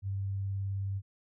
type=tone with vibrato; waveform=sine; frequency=98 Hz; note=G2; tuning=in tune; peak=-31 dBFS; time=0.02-1.02 s; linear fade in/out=50 ms; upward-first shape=sine; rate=19 Hz; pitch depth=13 cents each way; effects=none